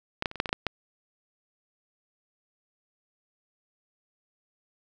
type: clicks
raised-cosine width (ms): 0.3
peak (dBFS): -12 / -10 / -24 / -23 / -6 / -15 / -20 / -8 / -10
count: 9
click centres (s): 0.224 / 0.258 / 0.314 / 0.357 / 0.401 / 0.458 / 0.492 / 0.529 / 0.667
effects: none